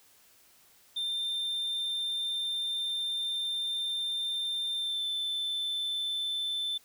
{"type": "tone with pitch glide", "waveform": "sine", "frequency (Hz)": [3591, 3533], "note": ["A7", "A7"], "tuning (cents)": [35, 6], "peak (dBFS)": -27, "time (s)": [0.96, 6.78], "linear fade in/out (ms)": 10, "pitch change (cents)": -29, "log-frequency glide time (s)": [4.75, 5.05], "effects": ["tanh soft clip ceiling -29 dBFS", "white hiss -61 dBFS RMS until 6.84 s"]}